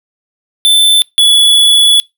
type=tone pair in turn; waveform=square; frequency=3531 / 3415 Hz; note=A7 / G#7; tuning=+5 / +48 cents; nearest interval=minor second; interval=57 cents; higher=first; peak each=-5 dBFS; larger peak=neither; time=0.65-1.02 / 1.18-2 s; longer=second; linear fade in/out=0 ms; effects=noise-tail reverb RT60 0.2 s tail -25 dB re dry